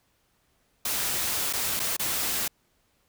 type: noise with dropouts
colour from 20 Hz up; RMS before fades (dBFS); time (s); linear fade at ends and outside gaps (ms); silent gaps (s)
white; -28; 0.85-2.48; 5; 1.528-1.534 / 1.795-1.799 / 1.967-1.994
effects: pink hiss -69 dBFS RMS until 3.08 s